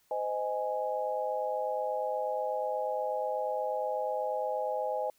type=chord; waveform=sine; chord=Ab major; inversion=first; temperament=equal with one note detuned; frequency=514 / 622.3 / 830.6 Hz; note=C5 / Eb5 / Ab5; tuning=-31 / 0 / 0 cents; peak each=-34 dBFS; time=0.11-5.1 s; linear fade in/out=2 ms; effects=white hiss -69 dBFS RMS until 5.18 s